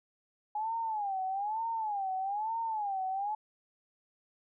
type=tone with vibrato; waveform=sine; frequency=830.6 Hz; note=G#5; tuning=in tune; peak=-31 dBFS; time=0.55-3.35 s; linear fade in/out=5 ms; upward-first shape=sine; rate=1.1 Hz; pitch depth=170 cents each way; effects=none